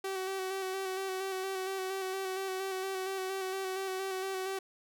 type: tone with vibrato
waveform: sawtooth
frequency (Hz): 380.8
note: F#4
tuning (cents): +50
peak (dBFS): -30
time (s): 0.04-4.59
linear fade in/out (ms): 5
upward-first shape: square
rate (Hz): 4.3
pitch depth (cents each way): 23
effects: none